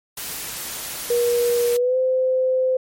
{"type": "noise", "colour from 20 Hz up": "white", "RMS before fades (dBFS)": -30, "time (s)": [0.17, 1.77], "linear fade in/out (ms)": 5}
{"type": "tone with pitch glide", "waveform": "sine", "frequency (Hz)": [478.6, 515.9], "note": ["A#4", "C5"], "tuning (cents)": [46, -24], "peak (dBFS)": -16, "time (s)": [1.1, 2.77], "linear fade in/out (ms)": 5, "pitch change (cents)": 130, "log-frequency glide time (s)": [1.73, 1.97]}
{"effects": ["MP3 64 kbps"]}